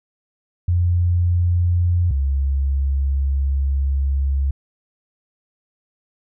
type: tone pair in turn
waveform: sine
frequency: 87.6 / 68.57 Hz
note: F2 / C#2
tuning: +6 / -18 cents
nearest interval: major third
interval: 424 cents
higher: first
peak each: -14 / -16 dBFS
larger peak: first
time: 0.68-2.11 / 2.11-4.51 s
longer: second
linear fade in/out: 5 ms
effects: none